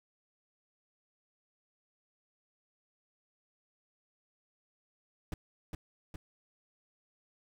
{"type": "noise with echo", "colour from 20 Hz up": "brown", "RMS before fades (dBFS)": -36, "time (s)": [5.32, 5.34], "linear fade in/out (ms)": 2, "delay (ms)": 410, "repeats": 2, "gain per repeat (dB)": -3, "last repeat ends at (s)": 6.16, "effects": []}